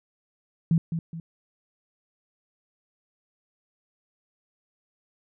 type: tone with echo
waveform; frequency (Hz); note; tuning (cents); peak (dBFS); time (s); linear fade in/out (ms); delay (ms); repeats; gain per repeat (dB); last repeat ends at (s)
sine; 164.81; E3; 0; -17; 0.71-0.78; 2; 210; 2; -8; 1.2
effects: none